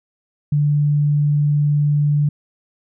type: tone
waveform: sine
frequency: 146.83 Hz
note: D3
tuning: in tune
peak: -13 dBFS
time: 0.52-2.29 s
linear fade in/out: 5 ms
effects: none